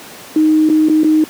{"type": "tone with dropouts", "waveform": "sine", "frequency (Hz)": 311.1, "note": "D#4", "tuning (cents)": 0, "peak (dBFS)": -7, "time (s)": [0.36, 1.24], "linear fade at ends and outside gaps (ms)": 2, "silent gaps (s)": [[0.69, 0.698], [0.886, 0.896], [1.034, 1.044]], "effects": ["pink hiss -34 dBFS RMS until 1.29 s", "high-pass 200 Hz 12 dB/octave"]}